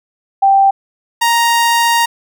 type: tone pair in turn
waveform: sine / sawtooth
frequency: 784 / 934.2 Hz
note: G5 / A#5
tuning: 0 / +3 cents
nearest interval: minor third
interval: 303 cents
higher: second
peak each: -6 dBFS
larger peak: neither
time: 0.42-0.71 / 1.21-2.06 s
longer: second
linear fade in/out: 10 ms
effects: none